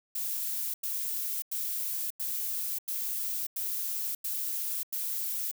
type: noise bursts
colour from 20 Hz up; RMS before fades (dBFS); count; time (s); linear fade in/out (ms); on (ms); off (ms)
violet; -33; 8; 0.15-5.514; 5; 590; 92
effects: none